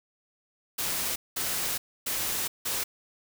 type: noise bursts at uneven times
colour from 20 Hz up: white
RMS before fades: -30 dBFS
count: 4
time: 0.78-1.16 / 1.36-1.78 / 2.06-2.48 / 2.65-2.84 s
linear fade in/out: 10 ms
effects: none